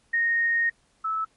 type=tone pair in turn; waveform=sine; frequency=1857 / 1306.3 Hz; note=A#6 / E6; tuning=-7 / -16 cents; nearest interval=tritone; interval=609 cents; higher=first; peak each=-20 / -24 dBFS; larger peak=first; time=0.13-0.7 / 1.04-1.25 s; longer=first; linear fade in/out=10 ms; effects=pink hiss -65 dBFS RMS until 1.36 s + MP3 48 kbps